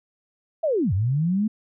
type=linear two-way sweep; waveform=sine; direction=down then up; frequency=676 to 87.31 to 222.5 Hz; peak=-19 dBFS; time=0.63-1.48 s; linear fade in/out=10 ms; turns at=0.93 s; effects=none